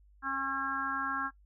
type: harmonic tone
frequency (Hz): 271.3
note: C#4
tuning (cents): -37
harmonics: 1 / 3 / 4 / 5 / 6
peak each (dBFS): -42 / -43 / -37 / -35 / -36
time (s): 0.22-1.31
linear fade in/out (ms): 50
effects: noise-tail reverb RT60 0.1 s tail -18 dB re dry + added 50 Hz sine -58 dBFS peak until 1.45 s